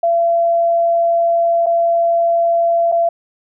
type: tone with dropouts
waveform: sine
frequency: 678 Hz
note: E5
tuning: 49 cents sharp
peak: -11 dBFS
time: 0.03-3.09 s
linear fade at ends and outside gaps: 5 ms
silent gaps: 1.661-1.666 / 2.918-2.922 s
effects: none

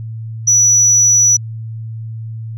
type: tone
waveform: sine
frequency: 5900 Hz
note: F#8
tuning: 6 cents flat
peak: -6 dBFS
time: 0.47-1.37 s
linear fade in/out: 10 ms
effects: tanh soft clip ceiling -3 dBFS + added 112 Hz sine -23 dBFS peak until 2.57 s

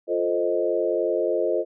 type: chord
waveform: sine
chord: F dominant seventh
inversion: none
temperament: equal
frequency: 349.2 / 440 / 523.3 / 622.3 Hz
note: F4 / A4 / C5 / Eb5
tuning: 0 / 0 / 0 / 0 cents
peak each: -26 dBFS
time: 0.07-1.65 s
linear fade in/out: 50 ms
effects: none

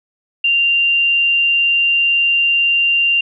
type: tone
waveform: sine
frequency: 2781 Hz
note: F7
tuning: 8 cents flat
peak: -11 dBFS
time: 0.44-3.21 s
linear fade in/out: 5 ms
effects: none

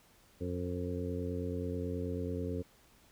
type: harmonic tone with a mistuned harmonic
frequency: 89.3 Hz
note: F2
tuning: 39 cents sharp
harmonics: 1 / 2 / 3 / 4 / 5 / 6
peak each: -38 / -42 / -40 / -46 / -40 / -46 dBFS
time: 0.4-2.63 s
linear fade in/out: 20 ms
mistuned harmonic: 6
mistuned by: -30 cents
effects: pink hiss -64 dBFS RMS until 3.11 s

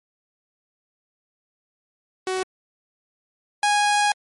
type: tone pair in turn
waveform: sawtooth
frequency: 374.1 / 826.1 Hz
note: F#4 / G#5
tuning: +19 / -9 cents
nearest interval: octave + major second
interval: 1372 cents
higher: second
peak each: -19 / -13 dBFS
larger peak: second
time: 2.27-2.43 / 3.63-4.12 s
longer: second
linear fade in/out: 2 ms
effects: MP3 48 kbps

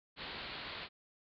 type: low-pass noise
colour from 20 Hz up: white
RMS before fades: -45 dBFS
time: 0.16-0.89 s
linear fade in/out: 50 ms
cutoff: 4500 Hz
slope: 96 dB/octave
effects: none

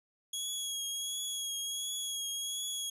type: tone with vibrato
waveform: 20% pulse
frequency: 3322 Hz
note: G#7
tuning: in tune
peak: -29 dBFS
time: 0.33-2.9 s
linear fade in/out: 5 ms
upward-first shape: triangle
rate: 1.4 Hz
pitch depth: 29 cents each way
effects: none

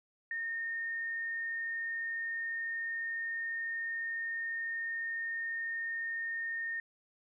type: tone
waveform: sine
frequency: 1833 Hz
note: A#6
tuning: 30 cents flat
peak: -34 dBFS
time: 0.31-6.8 s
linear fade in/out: 2 ms
effects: none

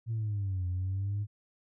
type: exponential two-way sweep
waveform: sine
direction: down then up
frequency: 116.54 to 89.3 to 104.9 Hz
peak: -28 dBFS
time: 0.06-1.27 s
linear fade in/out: 50 ms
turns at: 0.67 s
effects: tanh soft clip ceiling -27 dBFS

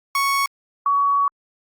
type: tone pair in turn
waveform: 30% pulse / sine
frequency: 1108.7 / 1126.8 Hz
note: C#6 / C#6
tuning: 0 / +28 cents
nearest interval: unison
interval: 28 cents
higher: second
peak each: -15 dBFS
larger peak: neither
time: 0.15-0.46 / 0.86-1.28 s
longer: second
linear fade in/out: 2 ms
effects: Opus 48 kbps

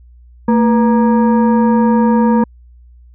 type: tone with frequency modulation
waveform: sine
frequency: 225.1 Hz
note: A3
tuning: 40 cents sharp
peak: -8 dBFS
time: 0.48-2.44 s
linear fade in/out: 5 ms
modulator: 713 Hz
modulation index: 0.75
effects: added 60 Hz sine -39 dBFS peak until 3.14 s

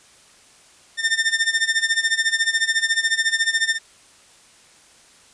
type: tone with tremolo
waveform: sawtooth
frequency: 1806 Hz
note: A6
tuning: 45 cents sharp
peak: -11 dBFS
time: 0.97-3.79 s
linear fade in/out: 50 ms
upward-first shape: sine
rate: 14 Hz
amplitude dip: 85%
effects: white hiss -51 dBFS RMS until 5.33 s + resampled to 22050 Hz

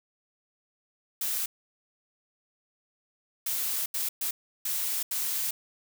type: noise bursts at uneven times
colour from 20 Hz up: blue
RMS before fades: -30 dBFS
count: 6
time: 1.21-1.46 / 3.46-3.86 / 3.94-4.09 / 4.21-4.31 / 4.65-5.03 / 5.11-5.51 s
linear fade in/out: 5 ms
effects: none

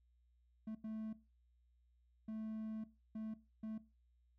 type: tone bursts at uneven times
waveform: triangle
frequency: 218.8 Hz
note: A3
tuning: 9 cents flat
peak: -40 dBFS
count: 5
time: 0.67-0.75 / 0.84-1.13 / 2.28-2.84 / 3.15-3.34 / 3.63-3.78 s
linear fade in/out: 5 ms
effects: noise-tail reverb RT60 0.3 s tail -18 dB re dry + added 60 Hz sine -70 dBFS peak until 4.38 s

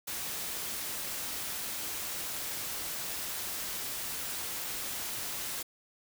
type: noise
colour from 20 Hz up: white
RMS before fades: -37 dBFS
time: 0.07-5.63 s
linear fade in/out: 10 ms
effects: none

